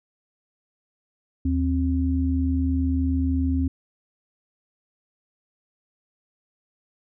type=tone pair together; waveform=sine; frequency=78.4 / 264.7 Hz; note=D#2 / C4; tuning=+14 / +20 cents; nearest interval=octave + major sixth; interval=2106 cents; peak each=-22 / -23 dBFS; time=1.45-3.68 s; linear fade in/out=5 ms; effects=none